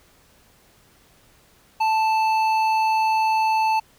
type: tone with hard clipping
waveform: sine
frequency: 880 Hz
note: A5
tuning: in tune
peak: -19 dBFS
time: 1.8-3.8 s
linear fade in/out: 10 ms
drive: 9 dB
effects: pink hiss -56 dBFS RMS until 3.98 s